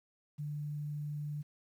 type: tone with quantisation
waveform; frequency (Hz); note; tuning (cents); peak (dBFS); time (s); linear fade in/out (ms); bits
sine; 147.9; D3; +13; -36; 0.38-1.43; 20; 11
effects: none